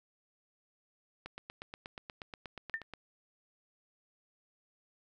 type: click train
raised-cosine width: 0.3 ms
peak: -27 dBFS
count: 15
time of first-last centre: 1.26-2.937 s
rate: 8.35 Hz
type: tone with exponential decay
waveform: sine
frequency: 1805 Hz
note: A6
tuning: 44 cents sharp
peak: -28 dBFS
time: 2.74-2.83 s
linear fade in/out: 0 ms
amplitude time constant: 18 ms
effects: none